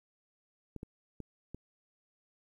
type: clicks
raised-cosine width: 3 ms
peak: -29 dBFS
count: 4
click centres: 0.763 / 0.831 / 1.203 / 1.546 s
effects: 11-bit